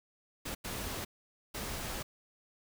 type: noise bursts at uneven times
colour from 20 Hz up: pink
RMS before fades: -39 dBFS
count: 3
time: 0.45-0.55 / 0.64-1.05 / 1.54-2.03 s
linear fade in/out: 10 ms
effects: none